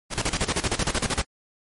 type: noise with tremolo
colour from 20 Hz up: pink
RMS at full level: -23 dBFS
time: 0.1-1.25 s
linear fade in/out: 50 ms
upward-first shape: square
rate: 13 Hz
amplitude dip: 80%
effects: MP3 48 kbps